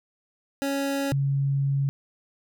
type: tone pair in turn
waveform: 25% pulse / sine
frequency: 277.2 / 138.6 Hz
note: C#4 / C#3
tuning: 0 / 0 cents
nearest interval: octave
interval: 1200 cents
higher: first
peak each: -21 dBFS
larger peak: neither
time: 0.62-1.12 / 1.12-1.89 s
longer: second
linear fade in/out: 0 ms
effects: none